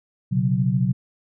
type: chord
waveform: sine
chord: B suspended second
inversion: none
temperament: equal with one note detuned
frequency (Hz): 123.47 / 136.92 / 185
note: B2 / C#3 / F#3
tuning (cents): 0 / -21 / 0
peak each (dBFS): -22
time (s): 0.31-0.93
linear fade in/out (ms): 20
effects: none